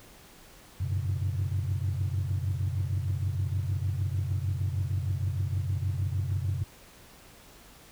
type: tone cluster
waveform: sine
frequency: 92.5 / 99 / 122.9 / 139.4 Hz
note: F#2 / G2 / B2 / C#3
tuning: 0 / +18 / -8 / +10 cents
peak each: -28 / -32 / -34 / -35 dBFS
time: 0.8-6.64 s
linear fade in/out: 10 ms
effects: tanh soft clip ceiling -21 dBFS + pink hiss -53 dBFS RMS until 7.91 s